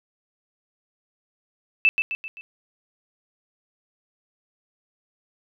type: tone with echo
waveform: sine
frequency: 2637 Hz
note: E7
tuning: in tune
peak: -13 dBFS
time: 1.85-1.89 s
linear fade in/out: 0 ms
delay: 130 ms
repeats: 4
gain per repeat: -6 dB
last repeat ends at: 2.41 s
effects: none